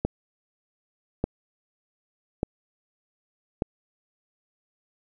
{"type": "click train", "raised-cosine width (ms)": 2, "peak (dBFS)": -10, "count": 4, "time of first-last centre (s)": [0.05, 3.621], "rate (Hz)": 0.84, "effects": []}